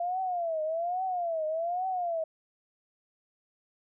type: tone with vibrato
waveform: sine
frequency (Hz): 685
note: F5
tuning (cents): -34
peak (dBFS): -28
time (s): 0-2.24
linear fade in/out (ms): 5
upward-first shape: triangle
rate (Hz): 1.2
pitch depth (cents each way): 190
effects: none